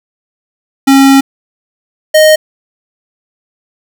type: tone pair in turn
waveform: square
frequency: 272.1 / 620.4 Hz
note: C#4 / D#5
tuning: -32 / -5 cents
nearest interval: octave + major second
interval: 1427 cents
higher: second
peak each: -3 dBFS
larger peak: neither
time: 0.87-1.21 / 2.14-2.36 s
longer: first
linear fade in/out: 10 ms
effects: none